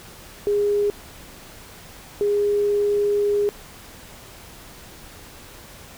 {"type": "tone bursts at uneven times", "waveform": "sine", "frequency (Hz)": 410.4, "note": "G#4", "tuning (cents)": -21, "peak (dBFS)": -17, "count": 2, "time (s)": [[0.47, 0.9], [2.21, 3.49]], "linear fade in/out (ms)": 0, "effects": ["pink hiss -43 dBFS RMS until 5.97 s"]}